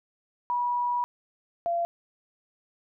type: tone pair in turn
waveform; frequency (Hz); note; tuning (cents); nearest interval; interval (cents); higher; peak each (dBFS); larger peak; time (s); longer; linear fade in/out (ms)
sine; 971 / 685.2; B5 / F5; -30 / -33; tritone; 603; first; -24; neither; 0.5-1.04 / 1.66-1.85; first; 0
effects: none